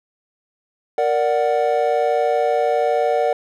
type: chord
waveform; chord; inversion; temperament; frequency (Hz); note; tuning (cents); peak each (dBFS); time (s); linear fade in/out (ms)
triangle; Bb augmented; none; equal; 466.2 / 587.3 / 740; Bb4 / D5 / F#5; 0 / 0 / 0; -18; 0.98-3.33; 2
effects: none